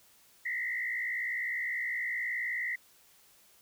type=tone with frequency modulation; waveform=sine; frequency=1975.5 Hz; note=B6; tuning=in tune; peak=-31 dBFS; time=0.45-2.76 s; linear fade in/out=10 ms; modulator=59.6 Hz; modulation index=1.8; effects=white hiss -62 dBFS RMS until 3.61 s